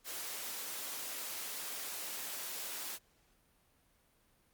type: high-pass noise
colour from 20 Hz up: white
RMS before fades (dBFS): -42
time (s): 0.04-2.99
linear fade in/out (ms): 50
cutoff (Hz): 280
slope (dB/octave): 12
effects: pink hiss -71 dBFS RMS until 4.53 s + Opus 48 kbps